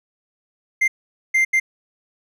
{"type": "tone bursts at uneven times", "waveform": "triangle", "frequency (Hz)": 2093, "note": "C7", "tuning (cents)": 0, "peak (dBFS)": -12, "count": 3, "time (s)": [[0.81, 0.88], [1.34, 1.45], [1.53, 1.6]], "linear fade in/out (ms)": 10, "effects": []}